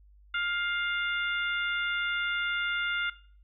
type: harmonic tone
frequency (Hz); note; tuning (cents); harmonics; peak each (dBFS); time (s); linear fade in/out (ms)
703; F5; +11; 2 / 3 / 4 / 5; -29 / -35 / -36 / -39; 0.34-3.1; 5
effects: noise-tail reverb RT60 0.5 s tail -19 dB re dry + added 50 Hz sine -54 dBFS peak until 3.43 s